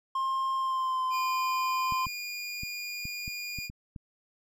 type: tone with pitch glide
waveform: triangle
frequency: 1062 to 1032.4 Hz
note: C6 to C6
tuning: +25 to -23 cents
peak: -25 dBFS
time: 0.15-2.06 s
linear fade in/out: 5 ms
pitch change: -48 cents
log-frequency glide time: 0.56-1.04 s
type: tone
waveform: 25% pulse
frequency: 2430 Hz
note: D#7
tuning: 42 cents flat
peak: -31 dBFS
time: 1.1-3.7 s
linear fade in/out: 50 ms
type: clicks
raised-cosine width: 5 ms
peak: -28 dBFS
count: 8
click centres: 1.923 / 2.068 / 2.634 / 3.054 / 3.279 / 3.587 / 3.699 / 3.962 s
effects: none